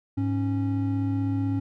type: tone pair together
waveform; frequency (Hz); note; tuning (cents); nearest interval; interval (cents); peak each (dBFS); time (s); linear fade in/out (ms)
triangle; 103.83 / 275.6; G#2 / C#4; 0 / -10; octave + perfect fourth; 1690; -24; 0.17-1.6; 10
effects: none